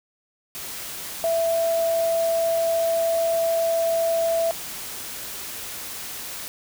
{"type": "tone in noise", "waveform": "sine", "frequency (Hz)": 664, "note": "E5", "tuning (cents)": 12, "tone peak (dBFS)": -19, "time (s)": [1.24, 4.51], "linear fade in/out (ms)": 0, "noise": "white", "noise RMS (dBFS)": -34, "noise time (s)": [0.55, 6.48], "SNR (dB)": 12, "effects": []}